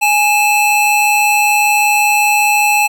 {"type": "tone pair together", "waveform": "square", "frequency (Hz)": [830.6, 2637], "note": ["G#5", "E7"], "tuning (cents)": [0, 0], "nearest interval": "octave + minor sixth", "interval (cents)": 2000, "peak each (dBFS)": -13, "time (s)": [0.01, 2.88], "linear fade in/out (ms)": 20, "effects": []}